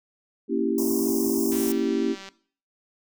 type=chord; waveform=sine; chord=A# diminished seventh; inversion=none; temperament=equal; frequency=233.1 / 277.2 / 329.6 / 392 Hz; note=A#3 / C#4 / E4 / G4; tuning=0 / 0 / 0 / 0 cents; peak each=-27 dBFS; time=0.48-2.16 s; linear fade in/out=50 ms
type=band-stop noise; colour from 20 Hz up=white; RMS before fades=-32 dBFS; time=0.78-1.72 s; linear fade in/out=2 ms; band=1100 to 5100 Hz; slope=96 dB/octave
type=click train; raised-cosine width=0.2 ms; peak=-24 dBFS; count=150; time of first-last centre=1.52-2.288 s; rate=194 Hz
effects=noise-tail reverb RT60 0.5 s tail -19 dB re dry